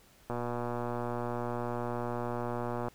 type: click train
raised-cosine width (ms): 1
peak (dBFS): -21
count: 311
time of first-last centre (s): 0.3-2.883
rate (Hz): 120
effects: pink hiss -61 dBFS RMS until 2.94 s